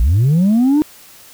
sine linear sweep, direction up, 49.7 to 311.1 Hz, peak -7 dBFS, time 0-0.82 s, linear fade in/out 0 ms, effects tanh soft clip ceiling -8 dBFS + white hiss -42 dBFS RMS until 1.33 s

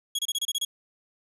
sawtooth tone bursts, 3322 Hz, G#7, in tune, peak -22 dBFS, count 8, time 0.15-0.65 s, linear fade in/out 5 ms, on 38 ms, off 28 ms, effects resampled to 32000 Hz

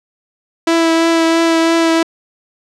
sawtooth tone with vibrato, 329.6 Hz, E4, in tune, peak -6 dBFS, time 0.67-2.03 s, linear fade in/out 5 ms, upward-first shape triangle, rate 3 Hz, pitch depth 17 cents each way, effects low-pass 7000 Hz 12 dB/octave

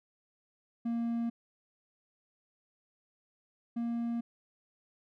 triangle tone pair in turn, 233.1 / 234.3 Hz, A#3 / A#3, 0 / +9 cents, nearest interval unison, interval 9 cents, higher second, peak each -28 / -29 dBFS, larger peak first, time 0.85-1.3 / 3.76-4.21 s, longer neither, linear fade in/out 10 ms, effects none

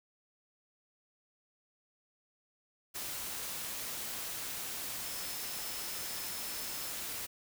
sine tone in noise, 5230 Hz, E8, 15 cents flat, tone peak -48 dBFS, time 5.03-6.91 s, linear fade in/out 20 ms, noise white, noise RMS -40 dBFS, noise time 2.94-7.27 s, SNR -11 dB, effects none

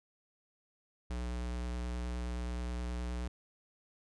square tone with vibrato, 60.5 Hz, B1, 35 cents flat, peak -36 dBFS, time 1.1-3.28 s, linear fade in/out 5 ms, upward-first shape triangle, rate 9.5 Hz, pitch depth 16 cents each way, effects resampled to 22050 Hz

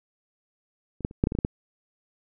clicks, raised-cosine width 3 ms, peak -28 / -12 / -30 / -7 / -9 / -16 / -15 / -12 / -10 dBFS, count 9, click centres 1.007 / 1.049 / 1.111 / 1.239 / 1.271 / 1.321 / 1.351 / 1.388 / 1.449 s, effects none

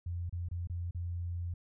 sine tone with dropouts, 86.9 Hz, F2, 8 cents flat, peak -34 dBFS, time 0.06-1.54 s, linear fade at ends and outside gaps 5 ms, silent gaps 0.295-0.326 / 0.487-0.512 / 0.673-0.697 / 0.91-0.947 s, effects none

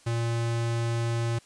square tone, 116.54 Hz, A#2, in tune, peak -26 dBFS, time 0.06-1.39 s, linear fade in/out 10 ms, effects white hiss -57 dBFS RMS until 1.45 s + resampled to 22050 Hz

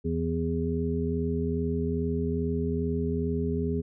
harmonic tone, 82.41 Hz, E2, in tune, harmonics 1 / 2 / 3 / 5, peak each -31 / -31 / -31 / -31 dBFS, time 0.04-3.82 s, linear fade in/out 20 ms, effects none

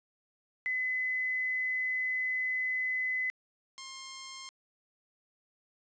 sine / 5% pulse tone pair in turn, 2020 / 1062.7 Hz, B6 / C6, +39 / +27 cents, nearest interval major seventh, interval 1112 cents, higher first, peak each -29 / -29 dBFS, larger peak neither, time 0.66-3.3 / 3.78-4.49 s, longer first, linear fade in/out 0 ms, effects resampled to 16000 Hz + 11-bit

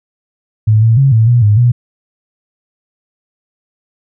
sine tone with pitch steps, 108.3 / 113.3 / 136.5 / 111.7 / 120.8 / 104.3 / 121.3 Hz, A2 / A#2 / C#3 / A2 / B2 / G#2 / B2, -27 / -49 / -26 / +27 / -38 / +8 / -31 cents, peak -5 dBFS, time 0.67-1.72 s, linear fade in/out 10 ms, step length 150 ms, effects none

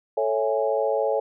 sine chord, A major seventh, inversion none, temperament equal with one note detuned, 440 / 554.4 / 659.3 / 827.7 Hz, A4 / C#5 / E5 / G#5, 0 / 0 / 0 / -6 cents, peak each -25 / -24 / -28 / -29 dBFS, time 0.17-1.2 s, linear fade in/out 5 ms, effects none

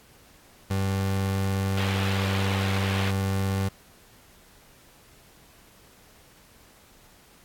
30% pulse tone, 96.9 Hz, G2, 20 cents flat, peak -21 dBFS, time 0.7-3.69 s, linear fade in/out 10 ms
white band-pass noise, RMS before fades -33 dBFS, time 1.77-3.11 s, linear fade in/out 5 ms, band 300 to 3400 Hz, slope 24 dB/octave
effects pink hiss -55 dBFS RMS until 7.44 s + AAC 64 kbps

